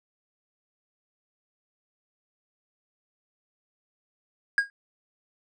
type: tone with exponential decay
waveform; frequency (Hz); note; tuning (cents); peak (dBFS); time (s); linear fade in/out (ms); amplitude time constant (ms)
triangle; 1632; G#6; -31; -13; 4.58-4.7; 1; 25
effects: resampled to 22050 Hz